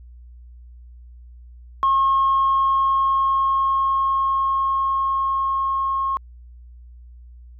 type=tone with level ramp; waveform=sine; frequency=1081 Hz; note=C#6; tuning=44 cents flat; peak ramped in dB=-13 to -19 dBFS; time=1.83-6.17 s; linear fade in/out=0 ms; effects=tanh soft clip ceiling -11 dBFS + added 60 Hz sine -40 dBFS peak until 7.59 s